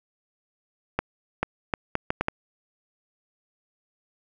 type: accelerating click train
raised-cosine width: 0.5 ms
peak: -8 dBFS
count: 7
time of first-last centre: 0.99-2.284 s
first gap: 440 ms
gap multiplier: 0.7
effects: none